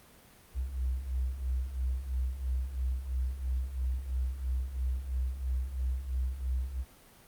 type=beating tone pair; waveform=sine; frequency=61.74 / 64.74 Hz; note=B1 / C2; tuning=0 / -18 cents; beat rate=3 Hz; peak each=-36 / -31 dBFS; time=0.54-6.85 s; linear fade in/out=50 ms; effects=pink hiss -57 dBFS RMS until 7.27 s + Opus 32 kbps